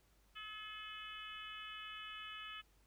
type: harmonic tone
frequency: 428.4 Hz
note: A4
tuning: 46 cents flat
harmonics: 3 / 4 / 5 / 6 / 7 / 8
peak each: -52 / -55 / -59 / -53 / -51 / -59 dBFS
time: 0.35-2.62 s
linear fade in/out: 20 ms
effects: added 50 Hz sine -70 dBFS peak until 2.86 s + pink hiss -74 dBFS RMS until 2.86 s